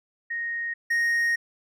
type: tone pair in turn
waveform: sine / triangle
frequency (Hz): 1864.7 / 1864.7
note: A#6 / A#6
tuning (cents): 0 / 0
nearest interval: unison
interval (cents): 0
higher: neither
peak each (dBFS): -27 / -19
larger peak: second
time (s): 0.3-0.74 / 0.9-1.36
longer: second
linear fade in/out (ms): 10
effects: none